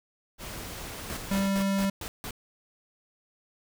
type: noise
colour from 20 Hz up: pink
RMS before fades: -39 dBFS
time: 0.38-1.51 s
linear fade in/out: 50 ms
type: noise bursts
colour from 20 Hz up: pink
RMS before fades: -37 dBFS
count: 6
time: 1.1-2.308 s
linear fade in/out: 0 ms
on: 68 ms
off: 160 ms
type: tone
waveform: square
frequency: 196 Hz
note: G3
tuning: in tune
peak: -25 dBFS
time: 1.31-1.9 s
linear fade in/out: 5 ms
effects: none